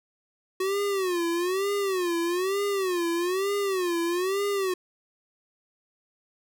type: tone with vibrato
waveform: square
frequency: 370 Hz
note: F#4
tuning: in tune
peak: -25 dBFS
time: 0.6-4.74 s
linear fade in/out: 5 ms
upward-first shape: sine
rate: 1.1 Hz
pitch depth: 160 cents each way
effects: none